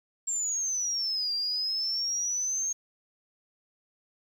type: exponential two-way sweep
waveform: sine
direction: down then up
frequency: 7460 to 4731 to 6480 Hz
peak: -27 dBFS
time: 0.27-2.73 s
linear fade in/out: 10 ms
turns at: 1.34 s
effects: 9-bit